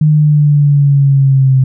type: linear sweep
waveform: sine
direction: down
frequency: 153.6 to 130.81 Hz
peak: -5 dBFS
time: 0.01-1.64 s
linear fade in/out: 5 ms
effects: none